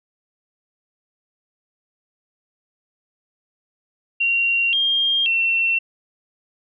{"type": "tone with pitch steps", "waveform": "sine", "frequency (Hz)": [2755, 3214, 2706], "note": ["F7", "G7", "E7"], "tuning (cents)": [-24, 43, 45], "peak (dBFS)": -16, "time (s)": [4.2, 5.79], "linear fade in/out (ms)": 10, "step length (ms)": 530, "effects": []}